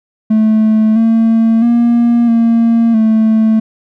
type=tone with pitch steps; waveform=triangle; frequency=217.8 / 225.9 / 236.3 / 230.3 / 220.3 Hz; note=A3 / A3 / A#3 / A#3 / A3; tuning=-17 / +46 / +24 / -21 / +2 cents; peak=-4 dBFS; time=0.3-3.6 s; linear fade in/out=10 ms; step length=660 ms; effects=tanh soft clip ceiling 0 dBFS